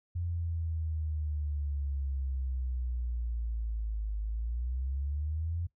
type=exponential two-way sweep; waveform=sine; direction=down then up; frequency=87.31 to 51.91 to 87.31 Hz; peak=-31 dBFS; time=0.15-5.67 s; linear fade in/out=10 ms; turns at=4.19 s; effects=noise-tail reverb RT60 0.1 s tail -18 dB re dry